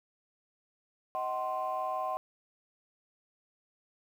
sine chord, C diminished, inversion first, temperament just, 627.9 / 753.5 / 1046.5 Hz, Eb5 / Gb5 / C6, +16 / +31 / 0 cents, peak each -36 / -34 / -34 dBFS, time 1.15-2.17 s, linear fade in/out 0 ms, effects tanh soft clip ceiling -24 dBFS + 10-bit

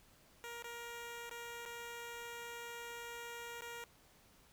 10% pulse tone with dropouts, 471.1 Hz, A#4, 18 cents sharp, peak -37 dBFS, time 0.44-3.84 s, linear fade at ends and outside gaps 0 ms, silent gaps 0.624-0.643 / 1.294-1.312 / 1.654-1.659 / 3.609-3.62 s, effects pink hiss -66 dBFS RMS until 4.52 s

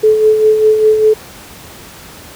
sine tone with tremolo, 432.4 Hz, A4, 30 cents flat, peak -4 dBFS, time 0.03-1.14 s, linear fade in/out 10 ms, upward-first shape sine, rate 5 Hz, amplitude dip 50%, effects pink hiss -34 dBFS RMS until 2.35 s + high-pass 60 Hz 12 dB/octave

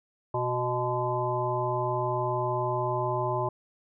harmonic tone with a mistuned harmonic, 123.47 Hz, B2, in tune, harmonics 1 / 3 / 5 / 7 / 8, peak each -32 / -32 / -32 / -32 / -32 dBFS, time 0.34-3.49 s, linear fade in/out 5 ms, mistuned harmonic 8, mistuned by +63 cents, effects none

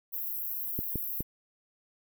pink high-pass noise, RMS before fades -35 dBFS, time 0.12-1.23 s, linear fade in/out 20 ms, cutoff 12000 Hz, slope 96 dB/octave
clicks, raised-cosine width 3 ms, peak -20 dBFS, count 3, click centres 0.79 / 0.957 / 1.206 s
effects none

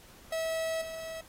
45% pulse tone with level steps, 648 Hz, E5, 30 cents flat, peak -30 / -38 dBFS, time 0.32-1.21 s, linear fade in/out 5 ms, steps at 0.81 s, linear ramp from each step 10 ms, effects pink hiss -55 dBFS RMS until 1.28 s + AAC 48 kbps

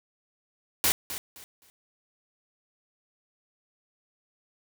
white noise with echo, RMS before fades -23 dBFS, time 0.84-0.92 s, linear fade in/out 0 ms, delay 260 ms, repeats 3, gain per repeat -12 dB, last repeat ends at 1.7 s, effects none

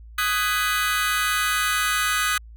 sawtooth chord, G# minor seventh, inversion second, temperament just, 1245.9 / 1495.1 / 1661.2 / 1993.5 Hz, D#6 / F#6 / G#6 / B6, +2 / +18 / 0 / +16 cents, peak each -20 / -22 / -25 / -25 dBFS, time 0.18-2.38 s, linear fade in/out 5 ms, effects added 56 Hz sine -40 dBFS peak until 2.56 s

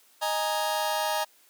sawtooth chord, D# suspended fourth, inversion none, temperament just, 622.3 / 829.7 / 933.4 Hz, D#5 / G#5 / A#5, 0 / -2 / +2 cents, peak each -26 dBFS, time 0.21-1.25 s, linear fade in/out 20 ms, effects white hiss -60 dBFS RMS until 1.49 s + high-pass 300 Hz 12 dB/octave

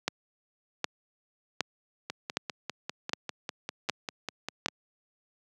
two click trains, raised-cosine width 0.2 ms, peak -9 / -16 dBFS, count 7 / 14, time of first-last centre 0.08-4.66 / 2.1-4.684 s, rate 1.31 / 5.03 Hz, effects high-pass 150 Hz 12 dB/octave

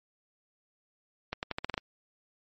accelerating click train, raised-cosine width 0.3 ms, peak -16 dBFS, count 8, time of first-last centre 1.33-1.778 s, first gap 99 ms, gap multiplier 0.85, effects MP3 32 kbps

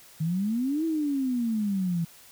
sine exponential two-way sweep, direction up then down, 153 to 329.6 to 163.9 Hz, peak -24 dBFS, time 0.2-2.05 s, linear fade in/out 10 ms, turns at 0.85 s, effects white hiss -52 dBFS RMS until 2.31 s

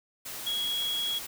sine tone in noise, 3322 Hz, G#7, in tune, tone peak -28 dBFS, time 0.46-1.19 s, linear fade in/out 10 ms, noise white, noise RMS -39 dBFS, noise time 0.25-1.27 s, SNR +8 dB, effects none

